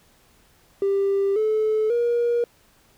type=tone with pitch steps; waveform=triangle; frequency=395 / 433.2 / 475.2 Hz; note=G4 / A4 / A#4; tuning=+13 / -27 / +33 cents; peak=-15 dBFS; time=0.82-2.44 s; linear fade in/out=2 ms; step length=540 ms; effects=tanh soft clip ceiling -15 dBFS + pink hiss -58 dBFS RMS until 2.97 s